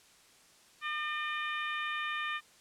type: harmonic tone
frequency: 604 Hz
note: D5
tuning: 48 cents sharp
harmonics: 2 / 3 / 4 / 5 / 6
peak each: -37 / -37 / -40 / -44 / -46 dBFS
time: 0.81-2.41 s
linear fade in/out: 50 ms
effects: white hiss -61 dBFS RMS until 2.6 s + low-pass 9000 Hz 12 dB/octave